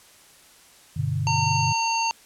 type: chord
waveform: sine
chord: G major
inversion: none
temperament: equal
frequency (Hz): 98 / 123.47 / 146.83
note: G2 / B2 / D3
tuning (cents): 0 / 0 / 0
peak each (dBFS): -28 / -27 / -26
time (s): 0.96-1.73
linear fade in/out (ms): 10
type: harmonic tone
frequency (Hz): 913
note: A#5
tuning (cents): -36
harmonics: 1 / 3 / 5 / 7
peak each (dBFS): -23 / -28 / -30 / -31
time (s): 1.27-2.11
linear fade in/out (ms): 0
effects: white hiss -52 dBFS RMS until 2.25 s + low-pass 11000 Hz 12 dB/octave